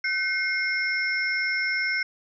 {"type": "tone cluster", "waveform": "sine", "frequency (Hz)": [1520, 2142, 5360], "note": ["F#6", "C7", "E8"], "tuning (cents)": [46, 40, 28], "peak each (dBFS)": [-28, -25, -33], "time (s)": [0.04, 2.03], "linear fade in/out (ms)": 5, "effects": []}